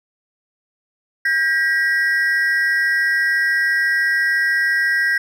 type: ring-modulated tone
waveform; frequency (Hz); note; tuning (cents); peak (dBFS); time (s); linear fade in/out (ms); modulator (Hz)
triangle; 1760; A6; 0; -10; 1.25-5.18; 5; 157
effects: none